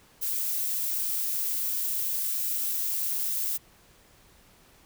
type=noise; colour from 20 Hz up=violet; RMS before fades=-29 dBFS; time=0.21-3.58 s; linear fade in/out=20 ms; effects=pink hiss -58 dBFS RMS until 4.85 s